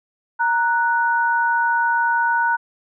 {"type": "tone pair together", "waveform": "sine", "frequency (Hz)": [932.3, 1478.5], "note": ["A#5", "F#6"], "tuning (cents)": [0, -2], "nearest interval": "minor sixth", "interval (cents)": 798, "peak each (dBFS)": [-18, -19], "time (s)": [0.39, 2.57], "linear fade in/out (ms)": 20, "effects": []}